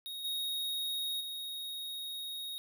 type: tone with level steps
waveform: square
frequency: 3754 Hz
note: A#7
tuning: 11 cents sharp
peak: -40 / -34 / -39 dBFS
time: 0.06-2.58 s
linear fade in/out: 0 ms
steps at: 0.24 / 1.2 s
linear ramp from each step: 10 ms
effects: none